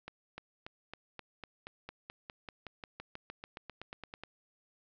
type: accelerating click train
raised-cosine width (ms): 0.3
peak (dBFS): -27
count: 24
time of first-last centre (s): 0.08-4.236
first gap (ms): 300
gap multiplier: 0.95
effects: low-pass 5000 Hz 12 dB/octave